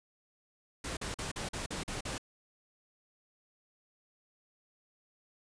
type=noise bursts; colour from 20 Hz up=pink; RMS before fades=-38 dBFS; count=8; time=0.84-2.181 s; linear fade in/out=5 ms; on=130 ms; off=43 ms; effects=resampled to 22050 Hz